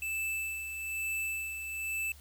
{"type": "tone with tremolo", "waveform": "square", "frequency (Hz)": 2637, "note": "E7", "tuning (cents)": 0, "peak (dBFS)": -32, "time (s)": [0.02, 2.12], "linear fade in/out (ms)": 2, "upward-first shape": "sine", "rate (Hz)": 1.1, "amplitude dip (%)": 50, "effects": ["added 71 Hz sine -52 dBFS peak until 2.2 s", "white hiss -58 dBFS RMS until 2.2 s"]}